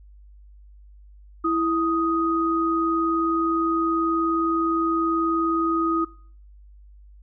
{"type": "tone pair together", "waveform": "sine", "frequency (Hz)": [329.6, 1248.7], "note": ["E4", "D#6"], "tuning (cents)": [0, 6], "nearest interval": "octave + major seventh", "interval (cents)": 2306, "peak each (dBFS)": -22, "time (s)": [1.44, 6.05], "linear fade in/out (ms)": 10, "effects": ["noise-tail reverb RT60 0.5 s tail -23 dB re dry", "added 50 Hz sine -45 dBFS peak until 7.22 s"]}